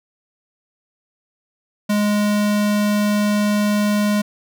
square tone, 207.7 Hz, G#3, in tune, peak -16 dBFS, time 1.89-4.22 s, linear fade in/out 10 ms, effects none

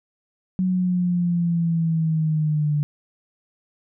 sine linear sweep, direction down, 186 to 146.83 Hz, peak -18 dBFS, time 0.59-2.83 s, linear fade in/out 0 ms, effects none

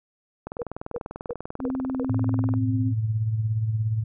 click train, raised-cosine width 1 ms, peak -19 dBFS, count 43, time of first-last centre 0.47-2.539 s, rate 20.3 Hz
sine tone bursts, 480.5 Hz, B4, 48 cents flat, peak -28 dBFS, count 5, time 0.59-2.035 s, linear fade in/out 5 ms, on 41 ms, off 310 ms
sine tone with vibrato, 261.1 Hz, C4, 3 cents flat, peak -25 dBFS, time 1.59-2.94 s, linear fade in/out 50 ms, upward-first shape sine, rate 7.2 Hz, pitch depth 10 cents each way
sine tone with tremolo, 110 Hz, A2, in tune, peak -19 dBFS, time 2.09-4.04 s, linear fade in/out 10 ms, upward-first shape triangle, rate 17 Hz, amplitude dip 60%
effects none

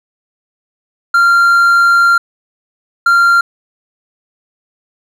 triangle tone bursts at uneven times, 1386 Hz, F6, 14 cents flat, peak -4 dBFS, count 2, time 1.14-2.18 / 3.06-3.41 s, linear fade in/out 5 ms, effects none

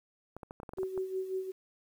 clicks, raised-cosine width 1 ms, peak -29 dBFS, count 10, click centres 0.366 / 0.432 / 0.509 / 0.601 / 0.632 / 0.692 / 0.735 / 0.785 / 0.832 / 0.977 s
sine tone with tremolo, 377.4 Hz, F#4, 34 cents sharp, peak -30 dBFS, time 0.77-1.52 s, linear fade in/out 20 ms, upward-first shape sine, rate 5.5 Hz, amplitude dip 65%
effects 10-bit

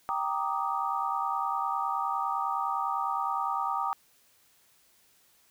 sine chord, Eb major seventh, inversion first, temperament equal, 784 / 932.3 / 1174.7 / 1244.5 Hz, G5 / Bb5 / D6 / Eb6, 0 / 0 / 0 / 0 cents, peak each -33 dBFS, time 0.09-3.93 s, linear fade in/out 0 ms, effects white hiss -64 dBFS RMS until 5.5 s

